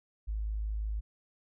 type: tone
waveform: sine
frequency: 53 Hz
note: G#1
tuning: 36 cents sharp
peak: -31 dBFS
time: 0.27-1.01 s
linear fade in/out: 20 ms
effects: none